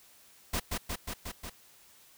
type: noise with echo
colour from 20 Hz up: pink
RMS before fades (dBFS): -31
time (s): 0.53-0.6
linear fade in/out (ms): 10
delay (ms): 180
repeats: 5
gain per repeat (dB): -2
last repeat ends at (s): 1.5
effects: white hiss -59 dBFS RMS until 2.17 s